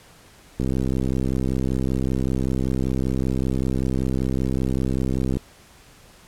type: click train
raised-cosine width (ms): 3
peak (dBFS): -11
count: 312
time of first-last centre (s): 0.6-5.37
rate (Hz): 65.2
effects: pink hiss -50 dBFS RMS until 6.27 s + low-pass 12000 Hz 12 dB/octave